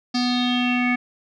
square tone with low-pass filter sweep, 246.9 Hz, B3, in tune, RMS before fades -21 dBFS, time 0.14-0.96 s, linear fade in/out 10 ms, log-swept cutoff 4900 to 2100 Hz, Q 7.1, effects none

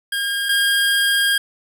25% pulse tone pair in turn, 1617 / 1617 Hz, G#6 / G#6, -47 / -47 cents, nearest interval unison, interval 0 cents, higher neither, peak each -16 / -11 dBFS, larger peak second, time 0.12-0.49 / 0.49-1.38 s, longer second, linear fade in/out 5 ms, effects none

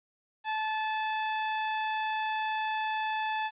sawtooth tone, 869 Hz, A5, 22 cents flat, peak -25 dBFS, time 0.44-3.51 s, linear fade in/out 50 ms, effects resampled to 8000 Hz + 11-bit

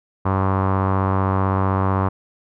sawtooth tone with low-pass filter, 95.7 Hz, G2, 41 cents flat, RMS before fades -19 dBFS, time 0.25-2.09 s, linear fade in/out 10 ms, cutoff 1100 Hz, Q 3.8, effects none

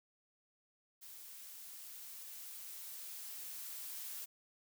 blue noise with level ramp, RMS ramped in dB -53 to -45 dBFS, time 1.01-4.26 s, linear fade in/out 20 ms, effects none

